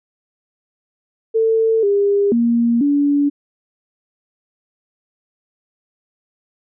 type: tone with pitch steps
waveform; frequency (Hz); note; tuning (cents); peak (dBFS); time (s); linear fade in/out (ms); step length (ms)
sine; 447.4 / 403 / 234.7 / 286.6; A4 / G4 / A#3 / D4; +29 / +48 / +12 / -42; -12; 1.34-3.3; 20; 490
effects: none